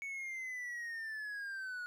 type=linear sweep; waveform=triangle; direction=down; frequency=2230 to 1443 Hz; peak=-38 dBFS; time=0.02-1.86 s; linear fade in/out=0 ms; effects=none